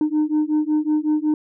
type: beating tone pair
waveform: sine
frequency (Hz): 302.2 / 307.6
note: D4 / D#4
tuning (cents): +50 / -20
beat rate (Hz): 5.4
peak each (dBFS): -18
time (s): 0.01-1.34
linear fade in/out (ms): 2
effects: tanh soft clip ceiling -14 dBFS